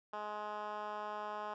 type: tone with band-pass filter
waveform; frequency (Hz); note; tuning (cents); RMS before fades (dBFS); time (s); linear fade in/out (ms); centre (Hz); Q
10% pulse; 210.1; G#3; +20; -42; 0.13-1.54; 5; 970; 1.4
effects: resampled to 16000 Hz